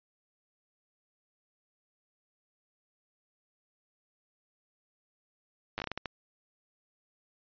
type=slowing click train; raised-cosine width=0.3 ms; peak=-18 dBFS; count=9; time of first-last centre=5.78-6.058 s; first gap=9 ms; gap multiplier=1.37; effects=resampled to 11025 Hz